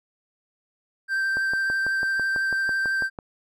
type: tone with vibrato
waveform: triangle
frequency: 1568 Hz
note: G6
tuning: in tune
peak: -20 dBFS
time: 1.08-3.1 s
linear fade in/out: 50 ms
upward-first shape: sine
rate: 12 Hz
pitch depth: 10 cents each way
type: click train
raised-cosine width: 1 ms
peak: -20 dBFS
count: 12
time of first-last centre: 1.37-3.188 s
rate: 6.05 Hz
effects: none